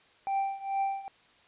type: tone with tremolo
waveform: triangle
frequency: 784 Hz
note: G5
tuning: in tune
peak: -23 dBFS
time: 0.27-1.08 s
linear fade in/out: 0 ms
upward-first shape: triangle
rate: 2.3 Hz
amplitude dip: 90%
effects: white hiss -61 dBFS RMS until 1.47 s + resampled to 8000 Hz